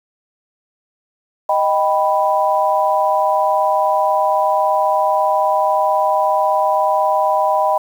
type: chord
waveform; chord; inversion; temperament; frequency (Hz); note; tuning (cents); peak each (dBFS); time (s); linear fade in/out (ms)
sine; Eb augmented; none; equal; 622.3 / 784 / 987.8; Eb5 / G5 / B5; 0 / 0 / 0; -17; 1.49-7.78; 5
effects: 7-bit